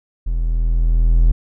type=tone with level ramp; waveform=triangle; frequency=41.2 Hz; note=E1; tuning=in tune; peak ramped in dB=-15 to -6 dBFS; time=0.26-1.32 s; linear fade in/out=10 ms; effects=none